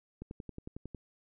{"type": "click train", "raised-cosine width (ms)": 3, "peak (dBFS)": -29, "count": 9, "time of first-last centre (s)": [0.22, 0.947], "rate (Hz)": 11, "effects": []}